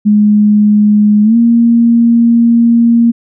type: tone with pitch glide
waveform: sine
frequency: 209.2 to 233.5 Hz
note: G#3 to A#3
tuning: +13 to +3 cents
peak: -4 dBFS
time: 0.05-3.12 s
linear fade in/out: 20 ms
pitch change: +190 cents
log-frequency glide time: 1.23-1.36 s
effects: none